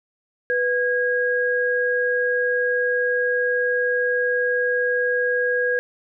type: tone pair together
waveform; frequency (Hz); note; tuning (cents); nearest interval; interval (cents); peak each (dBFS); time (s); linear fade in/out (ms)
sine; 493.9 / 1638.9; B4 / G#6; 0 / -23; octave + major sixth; 2077; -21; 0.5-5.79; 0
effects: none